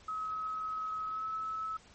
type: tone with pitch glide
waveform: sine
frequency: 1279 to 1299.1 Hz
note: D#6 to E6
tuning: +47 to -26 cents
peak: -34 dBFS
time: 0.08-1.77 s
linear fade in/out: 5 ms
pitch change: +27 cents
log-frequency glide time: 1.06-1.28 s
effects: pink hiss -59 dBFS RMS until 1.94 s + MP3 32 kbps